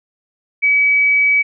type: tone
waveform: sine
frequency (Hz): 2280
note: C#7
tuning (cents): +48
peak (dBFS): -10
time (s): 0.62-1.43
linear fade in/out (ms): 20
effects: none